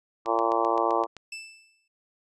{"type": "harmonic tone", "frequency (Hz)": 114.5, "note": "A#2", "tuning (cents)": -31, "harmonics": [3, 4, 5, 6, 7, 8, 9, 10], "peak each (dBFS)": [-30, -30, -30, -30, -30, -30, -30, -30], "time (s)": [0.25, 1.07], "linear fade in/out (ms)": 50}
{"type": "click train", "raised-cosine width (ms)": 0.2, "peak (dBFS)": -24, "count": 8, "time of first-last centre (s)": [0.26, 1.167], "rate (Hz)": 7.72}
{"type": "tone with exponential decay", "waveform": "sawtooth", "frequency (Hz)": 2644, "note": "E7", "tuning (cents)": 5, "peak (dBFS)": -30, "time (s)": [1.32, 1.88], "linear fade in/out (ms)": 5, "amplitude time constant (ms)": 120}
{"effects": ["resampled to 22050 Hz"]}